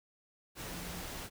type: tone in noise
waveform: sine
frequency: 178.6 Hz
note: F3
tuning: 39 cents sharp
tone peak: -47 dBFS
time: 0.66-1.04 s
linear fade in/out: 50 ms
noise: pink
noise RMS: -43 dBFS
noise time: 0.55-1.3 s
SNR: -7 dB
effects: none